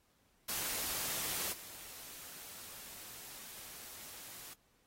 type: noise with level steps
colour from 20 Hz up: white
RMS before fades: -38 / -50 dBFS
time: 0.48-4.54 s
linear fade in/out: 10 ms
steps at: 1.52 s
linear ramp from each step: 10 ms
effects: pink hiss -73 dBFS RMS until 4.86 s + AAC 48 kbps